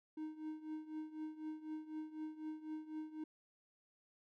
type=tone with tremolo; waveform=triangle; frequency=310.8 Hz; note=D#4; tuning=2 cents flat; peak=-38 dBFS; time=0.17-3.24 s; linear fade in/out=5 ms; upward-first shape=triangle; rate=4 Hz; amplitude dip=85%; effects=none